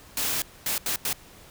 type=noise bursts at uneven times; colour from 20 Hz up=white; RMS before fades=-27 dBFS; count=4; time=0.17-0.42 / 0.66-0.78 / 0.86-0.96 / 1.05-1.13 s; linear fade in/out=2 ms; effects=pink hiss -50 dBFS RMS until 1.5 s

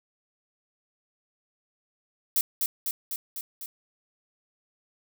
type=noise with echo; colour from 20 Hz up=violet; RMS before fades=-23 dBFS; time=2.36-2.41 s; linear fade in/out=2 ms; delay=250 ms; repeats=5; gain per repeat=-3 dB; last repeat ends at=3.66 s; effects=none

